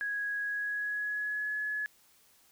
sine tone with pitch glide, 1659 to 1699.7 Hz, G#6 to G#6, -2 to +40 cents, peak -31 dBFS, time 0.01-1.86 s, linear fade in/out 0 ms, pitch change +42 cents, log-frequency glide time 0.43-1.56 s, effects white hiss -64 dBFS RMS until 2.51 s

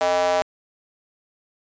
square tone with high-pass filter, 89.1 Hz, F2, 35 cents sharp, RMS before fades -20 dBFS, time 0.01-0.42 s, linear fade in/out 0 ms, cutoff 660 Hz, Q 4.7, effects resampled to 16000 Hz

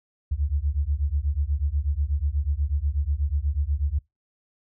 sine beating tone pair, 68.3 / 76.5 Hz, C#2 / D#2, -25 / -29 cents, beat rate 8.2 Hz, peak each -25 dBFS, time 0.31-3.99 s, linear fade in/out 10 ms, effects noise-tail reverb RT60 0.2 s tail -25 dB re dry

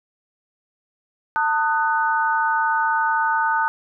sine chord, D# diminished, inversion second, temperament just, 896 / 1244.5 / 1493.4 Hz, A5 / D#6 / F#6, +31 / 0 / +16 cents, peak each -20 / -24 / -22 dBFS, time 1.36-3.68 s, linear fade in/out 0 ms, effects none

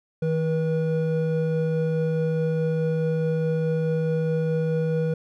triangle tone pair together, 159.49 / 483.2 Hz, D#3 / B4, +43 / -38 cents, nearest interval octave + perfect fifth, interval 1919 cents, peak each -21 / -23 dBFS, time 0.22-5.14 s, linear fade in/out 5 ms, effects none

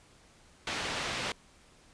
white low-pass noise, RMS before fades -35 dBFS, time 0.67-1.32 s, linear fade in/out 2 ms, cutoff 3400 Hz, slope 12 dB/octave, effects pink hiss -60 dBFS RMS until 1.93 s + resampled to 22050 Hz

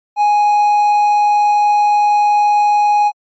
triangle tone, 830.6 Hz, G#5, in tune, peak -7 dBFS, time 0.16-3.12 s, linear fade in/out 50 ms, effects MP3 32 kbps

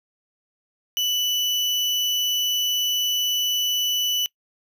35% pulse tone, 2974 Hz, F#7, 8 cents sharp, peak -19 dBFS, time 0.97-4.26 s, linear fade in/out 0 ms, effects noise-tail reverb RT60 0.1 s tail -24 dB re dry

